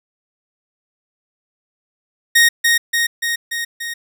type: tone with echo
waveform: sawtooth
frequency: 1864.7 Hz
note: A#6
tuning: in tune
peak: -5 dBFS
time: 2.35-2.49 s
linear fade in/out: 10 ms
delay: 290 ms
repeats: 5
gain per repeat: -3 dB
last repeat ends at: 3.94 s
effects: none